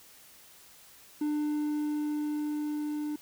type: tone with level ramp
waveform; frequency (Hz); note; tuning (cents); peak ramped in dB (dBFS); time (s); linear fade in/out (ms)
triangle; 298.8; D4; +30; -25 to -29; 1.21-3.16; 5
effects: white hiss -55 dBFS RMS until 3.21 s